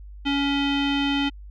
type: tone with low-pass filter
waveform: square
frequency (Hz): 281.1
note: C#4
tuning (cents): +24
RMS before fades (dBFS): -23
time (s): 0.25-1.3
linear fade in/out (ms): 20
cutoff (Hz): 3100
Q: 5
effects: added 50 Hz sine -38 dBFS peak until 1.5 s